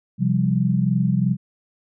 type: chord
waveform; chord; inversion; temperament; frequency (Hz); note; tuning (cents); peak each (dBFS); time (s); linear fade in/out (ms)
sine; C suspended fourth; none; equal with one note detuned; 130.81 / 173.11 / 196; C3 / F3 / G3; 0 / -15 / 0; -21; 0.18-1.37; 50
effects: none